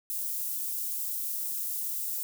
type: high-pass noise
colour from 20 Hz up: white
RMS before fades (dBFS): -33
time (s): 0.1-2.23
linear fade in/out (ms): 0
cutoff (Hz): 11000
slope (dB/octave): 12
effects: none